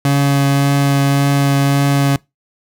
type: tone with vibrato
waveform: 30% pulse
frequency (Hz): 140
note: C#3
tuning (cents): +18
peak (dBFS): -8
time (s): 0.05-2.16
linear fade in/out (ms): 2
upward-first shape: triangle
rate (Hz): 1.8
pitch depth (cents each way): 11
effects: noise-tail reverb RT60 0.2 s tail -23 dB re dry